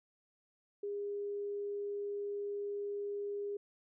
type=tone; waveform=sine; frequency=406.8 Hz; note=G#4; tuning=36 cents flat; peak=-36 dBFS; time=0.83-3.57 s; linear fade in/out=5 ms; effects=none